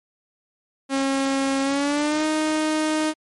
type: tone with pitch glide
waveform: sawtooth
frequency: 271.5 to 310.1 Hz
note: C#4 to D#4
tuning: -36 to -6 cents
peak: -16 dBFS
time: 0.89-3.14 s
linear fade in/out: 50 ms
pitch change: +230 cents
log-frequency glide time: 1.62-2.24 s
effects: MP3 48 kbps